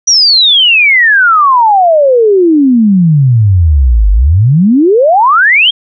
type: exponential two-way sweep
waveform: sine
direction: down then up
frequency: 5920 to 47.63 to 3316 Hz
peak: -3 dBFS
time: 0.07-5.71 s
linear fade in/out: 10 ms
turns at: 4.11 s
effects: none